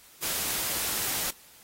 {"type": "noise", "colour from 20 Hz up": "white", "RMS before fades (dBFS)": -30, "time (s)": [0.22, 1.31], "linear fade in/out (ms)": 10, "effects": ["white hiss -54 dBFS RMS until 1.63 s", "AAC 48 kbps"]}